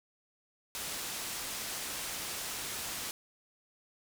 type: low-pass noise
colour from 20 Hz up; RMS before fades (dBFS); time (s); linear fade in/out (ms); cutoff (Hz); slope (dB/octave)
white; -39; 0.75-3.11; 0; 11000; 12
effects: none